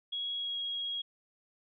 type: tone with pitch glide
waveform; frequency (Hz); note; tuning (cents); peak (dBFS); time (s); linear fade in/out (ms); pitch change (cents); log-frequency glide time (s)
sine; 3322 to 3295; G#7 to G#7; 0 to -14; -33; 0.12-1.02; 10; -14; 0.36-0.56
effects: none